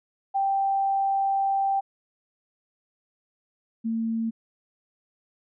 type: tone pair in turn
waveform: sine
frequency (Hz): 784 / 226.1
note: G5 / A3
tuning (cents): 0 / +47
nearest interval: octave + minor seventh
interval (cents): 2153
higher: first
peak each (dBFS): -21 / -24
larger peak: first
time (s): 0.34-1.81 / 3.84-4.31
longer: first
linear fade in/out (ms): 20
effects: none